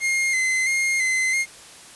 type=tone with vibrato; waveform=45% pulse; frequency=2093 Hz; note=C7; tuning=in tune; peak=-19 dBFS; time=0-1.46 s; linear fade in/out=50 ms; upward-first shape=square; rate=1.5 Hz; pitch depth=32 cents each way; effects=white hiss -44 dBFS RMS until 1.95 s + resampled to 24000 Hz